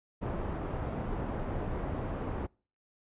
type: low-pass noise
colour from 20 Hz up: pink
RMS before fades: -35 dBFS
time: 0.21-2.47 s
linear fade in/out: 20 ms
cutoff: 930 Hz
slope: 12 dB/octave
effects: noise-tail reverb RT60 0.4 s tail -26 dB re dry + resampled to 8000 Hz